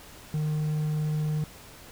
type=tone; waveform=triangle; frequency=152.8 Hz; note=D#3; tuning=31 cents flat; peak=-23 dBFS; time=0.34-1.44 s; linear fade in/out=2 ms; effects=pink hiss -48 dBFS RMS until 1.91 s